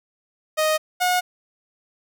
sawtooth tone pair in turn, 622.3 / 724.1 Hz, D#5 / F#5, 0 / -38 cents, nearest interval minor third, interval 262 cents, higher second, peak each -14 dBFS, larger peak neither, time 0.57-0.78 / 1-1.21 s, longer neither, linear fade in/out 20 ms, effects none

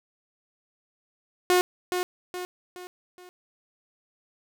sawtooth tone with echo, 361.1 Hz, F#4, 42 cents flat, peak -14 dBFS, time 1.5-1.61 s, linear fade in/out 0 ms, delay 420 ms, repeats 4, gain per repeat -7 dB, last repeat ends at 3.29 s, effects none

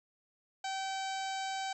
harmonic tone, 771 Hz, G5, 29 cents flat, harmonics 1 / 2 / 3 / 4 / 5 / 6 / 7 / 8 / 9 / 10, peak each -36 / -44 / -47 / -47 / -48 / -49 / -54 / -52 / -52 / -53 dBFS, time 0.64-1.73 s, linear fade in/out 5 ms, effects 12-bit

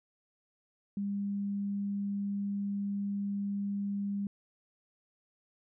sine tone, 200.8 Hz, G3, 42 cents sharp, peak -31 dBFS, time 0.97-4.27 s, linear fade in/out 2 ms, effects none

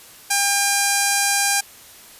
5% pulse tone with notch filter, 802 Hz, G5, 39 cents sharp, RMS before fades -19 dBFS, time 0.3-1.61 s, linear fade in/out 10 ms, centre 3500 Hz, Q 2, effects white hiss -44 dBFS RMS until 2.19 s + resampled to 32000 Hz

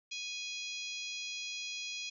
harmonic tone with a mistuned harmonic, 830 Hz, G#5, 1 cent flat, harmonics 3 / 4 / 5 / 6 / 7 / 8, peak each -42 / -44 / -46 / -48 / -49 / -50 dBFS, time 0.11-2.1 s, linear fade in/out 10 ms, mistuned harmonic 5, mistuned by -20 cents, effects none

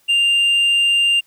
sine tone with tanh clipping, 2794 Hz, F7, in tune, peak -13 dBFS, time 0.08-1.21 s, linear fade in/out 20 ms, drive 3 dB, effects white hiss -58 dBFS RMS until 1.26 s

